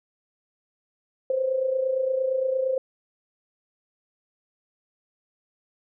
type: tone with amplitude modulation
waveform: sine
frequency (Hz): 523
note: C5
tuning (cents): -1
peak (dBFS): -19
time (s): 1.3-2.78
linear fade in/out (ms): 2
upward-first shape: sine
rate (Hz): 28.7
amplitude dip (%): 60
effects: none